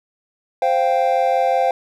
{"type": "chord", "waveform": "triangle", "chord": "C suspended fourth", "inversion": "none", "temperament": "equal", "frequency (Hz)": [523.3, 698.5, 784], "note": ["C5", "F5", "G5"], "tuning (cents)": [0, 0, 0], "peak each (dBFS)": -17, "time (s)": [0.62, 1.71], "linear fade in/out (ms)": 2, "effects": []}